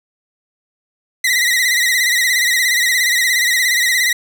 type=tone with vibrato; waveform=sawtooth; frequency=1964 Hz; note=B6; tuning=10 cents flat; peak=-9 dBFS; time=1.24-4.13 s; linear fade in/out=5 ms; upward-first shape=sine; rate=17 Hz; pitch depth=83 cents each way; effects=none